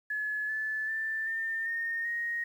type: tone with pitch steps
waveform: sine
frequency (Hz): 1707 / 1738.8 / 1771.3 / 1804.3 / 1838 / 1872.3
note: G#6 / A6 / A6 / A6 / A#6 / A#6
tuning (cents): +47 / -21 / +11 / +43 / -25 / +7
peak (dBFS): -30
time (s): 0.1-2.44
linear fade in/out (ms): 5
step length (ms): 390
effects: 10-bit